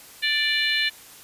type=harmonic tone with a mistuned harmonic; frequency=587.3 Hz; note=D5; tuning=in tune; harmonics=3 / 4 / 5 / 6 / 7; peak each=-25 / -26 / -27 / -28 / -28 dBFS; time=0.22-0.9 s; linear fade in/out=20 ms; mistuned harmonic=6; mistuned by=+18 cents; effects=white hiss -46 dBFS RMS until 1.23 s + resampled to 32000 Hz